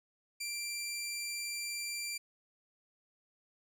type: tone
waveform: 15% pulse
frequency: 2361 Hz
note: D7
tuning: 9 cents sharp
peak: -30 dBFS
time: 0.4-2.18 s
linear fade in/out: 10 ms
effects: none